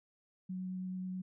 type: tone with vibrato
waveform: sine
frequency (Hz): 185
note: F#3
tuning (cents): 0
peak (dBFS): -37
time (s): 0.49-1.22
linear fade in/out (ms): 10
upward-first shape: triangle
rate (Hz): 9.3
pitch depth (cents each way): 9
effects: none